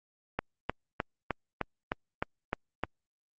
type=click train; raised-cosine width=0.5 ms; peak=-14 dBFS; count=9; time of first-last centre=0.39-2.836 s; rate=3.27 Hz; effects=Opus 48 kbps